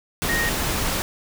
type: tone in noise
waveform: sine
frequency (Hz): 1864.7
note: A#6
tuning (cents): 0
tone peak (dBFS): -22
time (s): 0.29-0.49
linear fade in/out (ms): 0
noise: pink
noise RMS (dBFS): -24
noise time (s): 0.22-1.02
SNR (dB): -1
effects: none